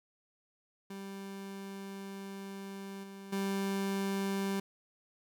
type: tone with level steps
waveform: 30% pulse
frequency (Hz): 196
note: G3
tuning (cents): 0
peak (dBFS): -39 / -43 / -29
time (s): 0.9-4.6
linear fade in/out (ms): 5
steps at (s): 3.03 / 3.32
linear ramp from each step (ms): 10
effects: none

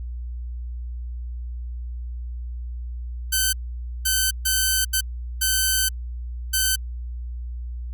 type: tone bursts at uneven times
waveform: 5% pulse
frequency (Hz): 1532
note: G6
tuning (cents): -40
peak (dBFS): -7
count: 6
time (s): 3.32-3.53 / 4.05-4.31 / 4.45-4.85 / 4.93-5.01 / 5.41-5.89 / 6.53-6.76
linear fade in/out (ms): 10
effects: added 60 Hz sine -28 dBFS peak until 7.93 s + MP3 96 kbps

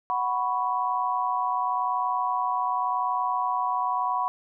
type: chord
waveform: sine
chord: F# suspended fourth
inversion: none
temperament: equal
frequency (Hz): 740 / 987.8 / 1108.7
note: F#5 / B5 / C#6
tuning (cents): 0 / 0 / 0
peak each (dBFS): -29 / -26 / -29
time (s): 0.1-4.28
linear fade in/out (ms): 0
effects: none

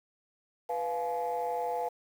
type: chord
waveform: sine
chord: F diminished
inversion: second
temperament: equal with one note detuned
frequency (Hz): 493.9 / 698.5 / 850.5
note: Cb5 / F5 / Ab5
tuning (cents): 0 / 0 / +41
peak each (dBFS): -33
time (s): 0.69-1.89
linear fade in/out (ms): 10
effects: tanh soft clip ceiling -24 dBFS + 9-bit

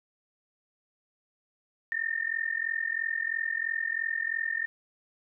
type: tone with amplitude modulation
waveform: sine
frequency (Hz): 1816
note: A#6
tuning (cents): -46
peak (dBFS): -24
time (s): 1.92-4.66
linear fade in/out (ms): 0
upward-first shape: sine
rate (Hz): 43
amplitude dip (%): 90
effects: none

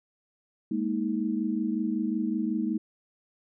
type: chord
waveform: sine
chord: Ab suspended second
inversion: none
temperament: equal with one note detuned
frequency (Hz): 207.7 / 233.1 / 316.2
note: Ab3 / Bb3 / Eb4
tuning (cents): 0 / 0 / +28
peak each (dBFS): -30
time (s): 0.71-2.78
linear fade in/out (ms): 5
effects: none

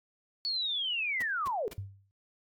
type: linear sweep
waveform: sine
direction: down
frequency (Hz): 4469 to 385.6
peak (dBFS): -29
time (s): 0.45-1.68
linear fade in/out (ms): 0
type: noise bursts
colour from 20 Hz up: pink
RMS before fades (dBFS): -43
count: 3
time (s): 1.2-1.735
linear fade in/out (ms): 5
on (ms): 25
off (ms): 230
type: tone with exponential decay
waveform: sine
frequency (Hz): 98.2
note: G2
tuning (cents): +4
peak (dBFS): -32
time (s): 1.78-2.11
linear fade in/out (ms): 0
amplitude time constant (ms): 70
effects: noise-tail reverb RT60 0.3 s tail -18 dB re dry + MP3 96 kbps

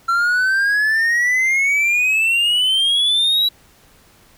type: exponential sweep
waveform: triangle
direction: up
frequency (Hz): 1352 to 3927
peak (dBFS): -12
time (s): 0.08-3.49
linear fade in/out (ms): 10
effects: pink hiss -51 dBFS RMS until 4.37 s

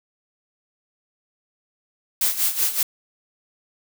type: noise with tremolo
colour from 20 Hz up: blue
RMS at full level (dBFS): -19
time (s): 2.21-2.83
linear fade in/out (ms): 2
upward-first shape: sine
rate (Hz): 5.3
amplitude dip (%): 75
effects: none

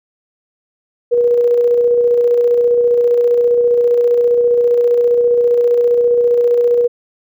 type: tone with tremolo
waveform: sine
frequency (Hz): 480.6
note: B4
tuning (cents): -47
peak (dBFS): -8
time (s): 1.11-6.88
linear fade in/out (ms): 20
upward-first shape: square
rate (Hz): 15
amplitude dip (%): 25
effects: none

